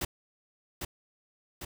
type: noise with echo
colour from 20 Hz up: pink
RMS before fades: -32 dBFS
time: 0.01-0.05 s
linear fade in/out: 5 ms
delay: 800 ms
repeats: 2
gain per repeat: -4 dB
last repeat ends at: 1.65 s
effects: none